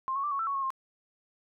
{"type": "tone with pitch steps", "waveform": "sine", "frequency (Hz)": [1056, 1104, 1175, 1108, 1331, 1114, 1091, 1063], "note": ["C6", "C#6", "D6", "C#6", "E6", "C#6", "C#6", "C6"], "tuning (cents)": [16, -7, 1, -1, 16, 8, -28, 27], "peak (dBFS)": -28, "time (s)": [0.08, 0.704], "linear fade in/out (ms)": 0, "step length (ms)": 78, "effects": []}